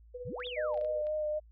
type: tone with tremolo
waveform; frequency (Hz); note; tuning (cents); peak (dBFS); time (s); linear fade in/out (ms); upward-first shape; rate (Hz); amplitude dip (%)
sine; 493.9; B4; 0; -37; 0.14-1.02; 10; sine; 16; 60
type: exponential two-way sweep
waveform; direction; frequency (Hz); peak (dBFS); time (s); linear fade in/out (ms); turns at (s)
sine; up then down; 84.4 to 3778 to 527; -39; 0.25-0.83; 5; 0.46
type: clicks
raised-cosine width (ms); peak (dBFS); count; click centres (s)
0.3; -39; 7; 0.401 / 0.468 / 0.743 / 0.775 / 0.812 / 0.847 / 1.069
type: tone with vibrato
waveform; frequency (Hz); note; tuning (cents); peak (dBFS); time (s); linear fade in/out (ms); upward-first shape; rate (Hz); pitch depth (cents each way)
sine; 609; D#5; -37; -30; 0.56-1.4; 20; sine; 3.8; 17
effects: added 56 Hz sine -54 dBFS peak until 1.51 s